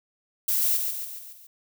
violet noise with echo, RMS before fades -24 dBFS, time 0.48-0.77 s, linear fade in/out 5 ms, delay 140 ms, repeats 5, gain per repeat -5 dB, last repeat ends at 1.47 s, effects none

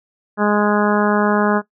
harmonic tone, 207.9 Hz, G#3, 2 cents sharp, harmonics 1 / 2 / 3 / 4 / 5 / 6 / 7 / 8, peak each -17 / -20 / -22 / -23 / -24 / -25 / -25 / -26 dBFS, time 0.37-1.62 s, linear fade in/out 50 ms, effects noise-tail reverb RT60 0.1 s tail -17 dB re dry

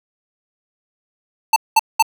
square tone bursts, 888 Hz, A5, 16 cents sharp, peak -9 dBFS, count 3, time 1.53-2.026 s, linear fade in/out 5 ms, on 32 ms, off 200 ms, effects none

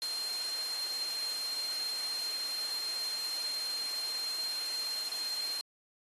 sine tone in noise, 4186 Hz, C8, in tune, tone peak -34 dBFS, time 0.02-5.61 s, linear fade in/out 0 ms, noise white, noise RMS -42 dBFS, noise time 0.02-5.61 s, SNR +5 dB, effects high-pass 400 Hz 12 dB/octave + AAC 32 kbps

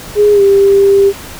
sine tone with pitch glide, 415.3 to 395.9 Hz, G#4 to G4, 0 to +17 cents, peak -4 dBFS, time 0.15-1.13 s, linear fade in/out 50 ms, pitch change -83 cents, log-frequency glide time 0.32-0.42 s, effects pink hiss -29 dBFS RMS until 1.39 s

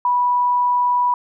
sine tone, 981 Hz, B5, 12 cents flat, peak -14 dBFS, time 0.05-1.14 s, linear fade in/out 2 ms, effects none

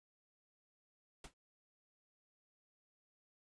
pink noise with exponential decay, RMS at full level -45 dBFS, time 1.24-1.34 s, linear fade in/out 5 ms, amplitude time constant 20 ms, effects resampled to 22050 Hz

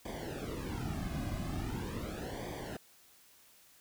brown noise with flanger, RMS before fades -39 dBFS, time 0.05-2.77 s, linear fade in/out 5 ms, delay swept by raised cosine 0.73 to 2.23 ms, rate 0.41 Hz, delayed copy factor -1, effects white hiss -62 dBFS RMS until 3.8 s

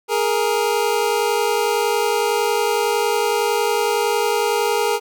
25% pulse tone pair together, 415.3 / 466.2 Hz, G#4 / A#4, 0 / 0 cents, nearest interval major second, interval 200 cents, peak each -16 dBFS, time 0.08-5 s, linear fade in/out 50 ms, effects none

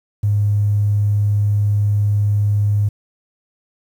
triangle tone, 103.2 Hz, G#2, 10 cents flat, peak -9 dBFS, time 0.23-2.89 s, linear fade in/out 10 ms, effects tanh soft clip ceiling -11 dBFS + 8-bit

